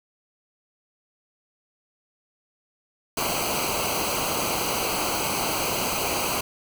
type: noise with comb filter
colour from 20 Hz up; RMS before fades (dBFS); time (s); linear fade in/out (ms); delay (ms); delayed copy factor
pink; -26; 3.17-6.41; 5; 0.56; -0.8
effects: none